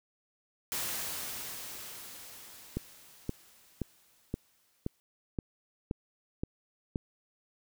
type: noise with exponential decay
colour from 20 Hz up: white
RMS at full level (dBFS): -34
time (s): 0.72-5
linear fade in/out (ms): 0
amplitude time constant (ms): 930
type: click train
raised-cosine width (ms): 3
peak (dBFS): -19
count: 9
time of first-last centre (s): 2.77-6.958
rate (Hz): 1.91
effects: none